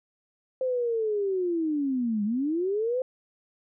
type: linear two-way sweep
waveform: sine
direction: down then up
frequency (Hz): 523 to 200.7 to 523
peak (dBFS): -24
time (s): 0.61-3.02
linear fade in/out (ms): 2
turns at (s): 2.24
effects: none